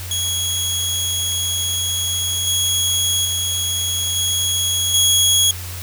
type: tone with level steps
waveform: 20% pulse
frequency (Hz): 3323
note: G#7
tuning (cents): 0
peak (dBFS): -14 / -11 / -14 / -12 / -7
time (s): 0.11-5.51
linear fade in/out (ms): 2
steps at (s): 2.47 / 3.25 / 4.16 / 4.94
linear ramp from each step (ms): 2
effects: added 90 Hz sine -29 dBFS peak until 5.82 s + white hiss -33 dBFS RMS until 5.82 s